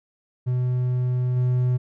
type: tone with level steps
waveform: triangle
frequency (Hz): 125.3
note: B2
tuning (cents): +25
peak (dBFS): -18 / -16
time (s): 0.46-1.78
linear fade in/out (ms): 20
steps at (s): 1.36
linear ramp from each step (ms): 10
effects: none